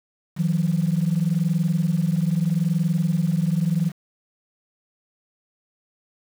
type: tone pair together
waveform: sine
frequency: 159.6 / 180.39 Hz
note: D#3 / F#3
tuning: +44 / -44 cents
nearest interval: major second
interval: 212 cents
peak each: -20 / -21 dBFS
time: 0.36-3.92 s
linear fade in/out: 50 ms
effects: tanh soft clip ceiling -12 dBFS + 7-bit